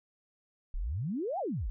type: exponential two-way sweep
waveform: sine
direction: up then down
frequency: 30.55 to 830.6 to 37.86 Hz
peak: -31 dBFS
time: 0.74-1.7 s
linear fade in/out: 0 ms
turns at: 1.39 s
effects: none